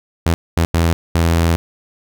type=tone bursts at uneven times; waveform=sawtooth; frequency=83.5 Hz; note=E2; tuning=23 cents sharp; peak=-8 dBFS; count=4; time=0.26-0.34 / 0.57-0.65 / 0.74-0.93 / 1.15-1.56 s; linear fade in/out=0 ms; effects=none